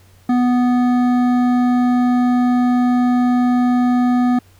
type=tone with hard clipping; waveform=sine; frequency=246.9 Hz; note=B3; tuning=in tune; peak=-14 dBFS; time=0.29-4.39 s; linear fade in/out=5 ms; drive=11 dB; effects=added 93 Hz sine -48 dBFS peak until 4.59 s + pink hiss -53 dBFS RMS until 4.59 s

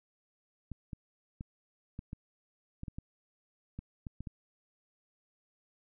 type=clicks; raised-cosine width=5 ms; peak=-28 dBFS; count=12; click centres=0.717 / 0.932 / 1.409 / 1.991 / 2.131 / 2.834 / 2.882 / 2.985 / 3.79 / 4.068 / 4.206 / 4.272 s; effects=none

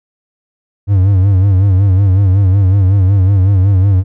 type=tone with vibrato; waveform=triangle; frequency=96.4 Hz; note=G2; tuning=28 cents flat; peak=-4 dBFS; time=0.87-4.04 s; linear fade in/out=50 ms; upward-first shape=sine; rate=5.4 Hz; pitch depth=90 cents each way; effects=none

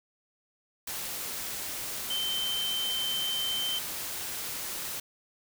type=tone in noise; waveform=sine; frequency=3100 Hz; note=G7; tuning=20 cents flat; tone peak=-29 dBFS; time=2.1-3.79 s; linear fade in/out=5 ms; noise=white; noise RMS=-36 dBFS; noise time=0.87-5 s; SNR=+4 dB; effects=none

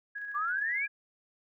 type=tone with tremolo; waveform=sine; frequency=1661.2 Hz; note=G#6; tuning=in tune; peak=-35 dBFS; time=0.15-0.88 s; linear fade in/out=10 ms; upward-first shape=square; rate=15 Hz; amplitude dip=30%
type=exponential sweep; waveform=sine; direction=up; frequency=1139 to 2416 Hz; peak=-29 dBFS; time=0.34-0.87 s; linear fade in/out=20 ms
effects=none

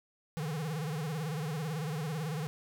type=tone with vibrato; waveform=square; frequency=154.4 Hz; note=D#3; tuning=13 cents flat; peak=-34 dBFS; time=0.37-2.47 s; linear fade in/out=0 ms; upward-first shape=sine; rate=18 Hz; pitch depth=150 cents each way; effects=none

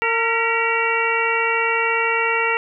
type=harmonic tone with a mistuned harmonic; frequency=457 Hz; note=A#4; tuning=34 cents flat; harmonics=1 / 2 / 3 / 4 / 5 / 6; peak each=-24 / -24 / -24 / -24 / -24 / -24 dBFS; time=0.02-2.57 s; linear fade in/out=0 ms; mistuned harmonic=4; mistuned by=+84 cents; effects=none

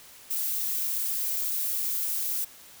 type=noise; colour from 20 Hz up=violet; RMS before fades=-29 dBFS; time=0.3-2.45 s; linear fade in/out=10 ms; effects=white hiss -50 dBFS RMS until 2.8 s

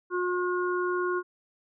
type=harmonic tone; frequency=359.3 Hz; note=F4; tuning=49 cents sharp; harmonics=1 / 3 / 4; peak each=-27 / -32 / -33 dBFS; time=0.1-1.23 s; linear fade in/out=50 ms; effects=none

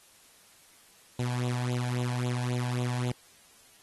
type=tone with flanger; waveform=sawtooth; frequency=123.47 Hz; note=B2; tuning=in tune; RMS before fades=-30 dBFS; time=1.19-3.12 s; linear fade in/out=5 ms; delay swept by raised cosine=0.27 to 1.26 ms; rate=3.7 Hz; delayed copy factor=+0.6; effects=white hiss -58 dBFS RMS until 3.82 s + AAC 32 kbps

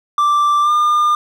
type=tone with pitch glide; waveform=triangle; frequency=1174.7 to 1205.6 Hz; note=D6 to D6; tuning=0 to +45 cents; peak=-9 dBFS; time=0.18-1.15 s; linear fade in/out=2 ms; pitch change=+45 cents; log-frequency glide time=0.62-0.71 s; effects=none

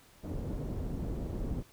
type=low-pass noise; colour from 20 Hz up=pink; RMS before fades=-36 dBFS; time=0.23-1.63 s; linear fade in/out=20 ms; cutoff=360 Hz; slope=12 dB/octave; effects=pink hiss -60 dBFS RMS until 1.72 s

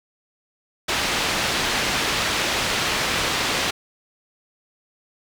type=low-pass noise; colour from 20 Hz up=white; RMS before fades=-23 dBFS; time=0.88-3.71 s; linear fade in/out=10 ms; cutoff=3900 Hz; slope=12 dB/octave; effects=none

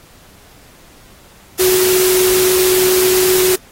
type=tone in noise; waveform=sine; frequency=370 Hz; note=F#4; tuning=in tune; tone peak=-11 dBFS; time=1.59-3.56 s; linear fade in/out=10 ms; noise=white; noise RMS=-17 dBFS; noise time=1.59-3.56 s; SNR=+3 dB; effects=pink hiss -45 dBFS RMS until 3.71 s + AAC 48 kbps

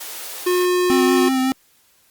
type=high-pass noise; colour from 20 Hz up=white; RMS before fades=-32 dBFS; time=0-0.66 s; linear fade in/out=10 ms; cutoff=330 Hz; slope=24 dB/octave
type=tone; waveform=square; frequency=360 Hz; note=F#4; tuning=47 cents flat; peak=-16 dBFS; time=0.46-1.29 s; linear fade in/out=10 ms
type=tone with vibrato; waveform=square; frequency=261.6 Hz; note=C4; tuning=in tune; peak=-17 dBFS; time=0.9-1.52 s; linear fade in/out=0 ms; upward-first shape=triangle; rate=5.4 Hz; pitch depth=22 cents each way
effects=white hiss -57 dBFS RMS until 2.1 s + Opus 48 kbps

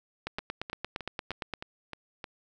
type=two click trains; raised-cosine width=0.3 ms; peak=-17 / -22 dBFS; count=12 / 7; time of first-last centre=0.27-1.537 / 0.39-2.242 s; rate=8.68 / 3.24 Hz; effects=none

